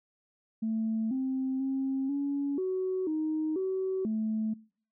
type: tone with pitch steps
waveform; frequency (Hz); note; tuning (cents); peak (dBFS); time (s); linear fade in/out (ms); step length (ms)
sine; 221.9 / 262.8 / 267.8 / 281.9 / 373.6 / 311.6 / 378.6 / 218.5; A3 / C4 / C4 / C#4 / F#4 / D#4 / F#4 / A3; +15 / +8 / +40 / +29 / +17 / +3 / +40 / -12; -27; 0.62-4.54; 10; 490
effects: noise-tail reverb RT60 0.5 s tail -24 dB re dry + tanh soft clip ceiling -23 dBFS